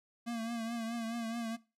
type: tone with vibrato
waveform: square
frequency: 230.1 Hz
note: A#3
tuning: 22 cents flat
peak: -36 dBFS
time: 0.26-1.57 s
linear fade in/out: 20 ms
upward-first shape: triangle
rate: 4.7 Hz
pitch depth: 60 cents each way
effects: noise-tail reverb RT60 0.3 s tail -20 dB re dry + low-pass 11000 Hz 12 dB/octave